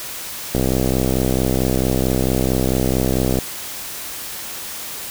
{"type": "click train", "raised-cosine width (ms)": 2, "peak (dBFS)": -5, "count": 184, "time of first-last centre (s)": [0.55, 3.387], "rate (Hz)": 64.5, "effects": ["white hiss -30 dBFS RMS until 5.1 s"]}